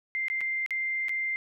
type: tone with dropouts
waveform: sine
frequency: 2093 Hz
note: C7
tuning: in tune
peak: -27 dBFS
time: 0.15-1.36 s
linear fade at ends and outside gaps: 0 ms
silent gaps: 0.283-0.3 / 0.407-0.413 / 0.662-0.707 / 1.084-1.093 s
effects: none